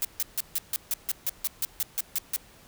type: noise bursts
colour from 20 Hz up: blue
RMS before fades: -27 dBFS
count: 14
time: 0.02-2.362 s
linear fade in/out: 0 ms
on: 28 ms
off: 150 ms
effects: pink hiss -54 dBFS RMS until 2.67 s